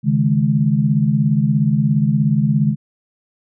sine chord, C# suspended second, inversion none, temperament equal with one note detuned, 138.59 / 155.56 / 210.8 Hz, C#3 / D#3 / G#3, 0 / 0 / +26 cents, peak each -17 dBFS, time 0.03-2.76 s, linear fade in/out 50 ms, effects none

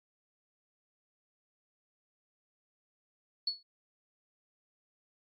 sine tone with exponential decay, 4400 Hz, C#8, 14 cents flat, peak -26 dBFS, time 3.47-3.63 s, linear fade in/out 5 ms, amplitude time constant 33 ms, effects Opus 48 kbps

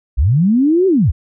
sine linear two-way sweep, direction up then down, 50.7 to 392 to 50.7 Hz, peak -9 dBFS, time 0.17-1.12 s, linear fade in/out 20 ms, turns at 0.87 s, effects none

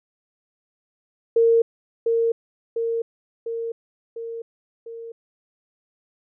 sine tone with echo, 460 Hz, A#4, 23 cents flat, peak -13 dBFS, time 1.36-1.62 s, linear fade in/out 5 ms, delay 700 ms, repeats 5, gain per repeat -4 dB, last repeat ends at 5.12 s, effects none

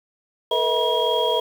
sine tone cluster, 446.2 / 489.1 / 641 / 964 / 3271 Hz, A4 / B4 / E5 / B5 / G#7, +24 / -17 / -49 / -42 / -27 cents, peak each -24 dBFS, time 0.51-1.4 s, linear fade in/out 5 ms, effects tanh soft clip ceiling -8 dBFS + 7-bit

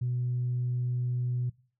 sine tone, 123.47 Hz, B2, in tune, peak -26 dBFS, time 0.01-1.5 s, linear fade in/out 10 ms, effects noise-tail reverb RT60 0.4 s tail -21 dB re dry + tanh soft clip ceiling -23 dBFS

